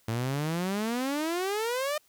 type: exponential sweep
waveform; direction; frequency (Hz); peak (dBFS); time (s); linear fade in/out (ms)
sawtooth; up; 110.1 to 615; -24; 0.08-1.98; 5
effects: white hiss -65 dBFS RMS until 2.08 s